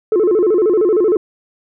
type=tone with vibrato; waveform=sine; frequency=392.9 Hz; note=G4; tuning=4 cents sharp; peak=-8 dBFS; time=0.12-1.17 s; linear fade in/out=2 ms; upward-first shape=square; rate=13 Hz; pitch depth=180 cents each way; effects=tanh soft clip ceiling -8 dBFS